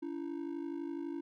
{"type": "ring-modulated tone", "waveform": "triangle", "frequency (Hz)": 311.1, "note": "D#4", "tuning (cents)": 0, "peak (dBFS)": -32, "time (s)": [0.02, 1.21], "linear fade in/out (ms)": 10, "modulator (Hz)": 26, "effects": []}